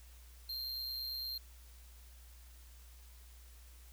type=tone with amplitude modulation; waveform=square; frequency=4186 Hz; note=C8; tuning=in tune; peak=-37 dBFS; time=0.49-1.38 s; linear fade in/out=5 ms; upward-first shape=sine; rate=129 Hz; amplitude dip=50%; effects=added 60 Hz sine -54 dBFS peak until 3.92 s + white hiss -63 dBFS RMS until 3.92 s